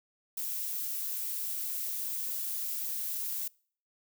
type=noise; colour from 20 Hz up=violet; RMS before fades=-35 dBFS; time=0.37-3.48 s; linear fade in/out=5 ms; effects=noise-tail reverb RT60 0.5 s tail -25 dB re dry